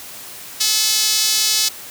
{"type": "tone with high-pass filter", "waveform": "sawtooth", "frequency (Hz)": 431.3, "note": "A4", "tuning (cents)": -35, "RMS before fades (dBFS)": -17, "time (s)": [0.6, 1.69], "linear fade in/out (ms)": 10, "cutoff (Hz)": 4600, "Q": 1.7, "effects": ["white hiss -35 dBFS RMS until 1.9 s", "high-pass 60 Hz 12 dB/octave"]}